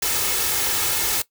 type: noise with comb filter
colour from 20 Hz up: white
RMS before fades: -22 dBFS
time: 0.02-1.22 s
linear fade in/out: 5 ms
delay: 2.3 ms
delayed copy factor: +0.5
effects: noise-tail reverb RT60 0.1 s tail -18 dB re dry